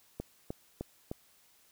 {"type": "click train", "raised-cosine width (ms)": 2, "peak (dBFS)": -23, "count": 4, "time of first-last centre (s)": [0.2, 1.115], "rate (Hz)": 3.28, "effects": ["white hiss -65 dBFS RMS until 1.71 s"]}